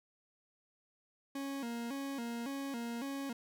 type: tone with vibrato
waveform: 40% pulse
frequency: 254.3 Hz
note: C4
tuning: 49 cents flat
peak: -37 dBFS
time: 1.35-3.33 s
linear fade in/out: 5 ms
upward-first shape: square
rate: 1.8 Hz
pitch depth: 140 cents each way
effects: none